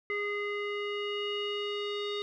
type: tone with low-pass filter sweep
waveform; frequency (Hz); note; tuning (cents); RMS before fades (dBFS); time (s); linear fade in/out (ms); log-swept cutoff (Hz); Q
square; 411.1; G#4; -18; -34; 0.1-2.22; 0; 2100 to 3600; 6
effects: none